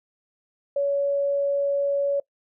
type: tone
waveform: sine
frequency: 563 Hz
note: C#5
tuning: 27 cents sharp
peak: -20 dBFS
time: 0.76-2.2 s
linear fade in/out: 5 ms
effects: noise-tail reverb RT60 0.1 s tail -21 dB re dry